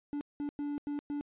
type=tone bursts at uneven times; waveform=triangle; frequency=290 Hz; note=D4; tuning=22 cents flat; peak=-31 dBFS; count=5; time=0.13-0.21 / 0.4-0.49 / 0.59-0.78 / 0.87-0.99 / 1.1-1.21 s; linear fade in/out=0 ms; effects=resampled to 8000 Hz